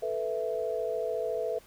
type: chord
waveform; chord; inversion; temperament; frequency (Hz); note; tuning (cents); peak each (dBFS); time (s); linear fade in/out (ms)
sine; A suspended second; none; equal; 440 / 493.9 / 659.3; A4 / B4 / E5; 0 / 0 / 0; -33; 0.02-1.59; 10
effects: pink hiss -57 dBFS RMS until 1.66 s